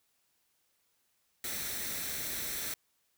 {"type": "noise with comb filter", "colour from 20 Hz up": "white", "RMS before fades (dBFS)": -37, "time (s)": [1.44, 2.74], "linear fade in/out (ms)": 2, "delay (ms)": 0.51, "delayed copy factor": 0.5, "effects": ["white hiss -75 dBFS RMS until 3.17 s"]}